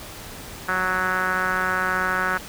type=tone with low-pass filter; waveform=5% pulse; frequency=185 Hz; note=F#3; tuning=in tune; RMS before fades=-23 dBFS; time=0.68-2.38 s; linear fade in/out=10 ms; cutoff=1500 Hz; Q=4.6; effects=pink hiss -38 dBFS RMS until 2.48 s